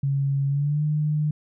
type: tone with pitch glide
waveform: sine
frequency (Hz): 138.59 to 151.13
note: C#3 to D3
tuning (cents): 0 to +50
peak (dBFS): -20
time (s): 0.03-1.31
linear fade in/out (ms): 5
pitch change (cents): +150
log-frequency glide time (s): 0.47-0.83
effects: none